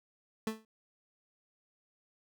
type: tone with exponential decay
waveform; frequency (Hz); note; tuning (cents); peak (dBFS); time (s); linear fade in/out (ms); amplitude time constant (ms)
30% pulse; 220; A3; 0; -27; 0.47-0.65; 2; 38
effects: none